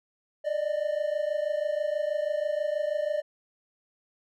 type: tone pair together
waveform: triangle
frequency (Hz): 587.8 / 614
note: D5 / D#5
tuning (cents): +1 / -23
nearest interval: minor second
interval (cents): 76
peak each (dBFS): -27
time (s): 0.44-3.22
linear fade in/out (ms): 20
effects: none